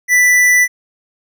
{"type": "tone with tanh clipping", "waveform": "sine", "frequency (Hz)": 1979, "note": "B6", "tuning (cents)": 3, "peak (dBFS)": -9, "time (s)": [0.08, 0.68], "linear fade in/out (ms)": 50, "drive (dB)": 17, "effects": []}